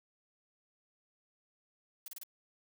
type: noise bursts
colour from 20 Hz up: blue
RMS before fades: -45 dBFS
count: 4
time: 2.06-2.234 s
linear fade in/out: 2 ms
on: 21 ms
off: 30 ms
effects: none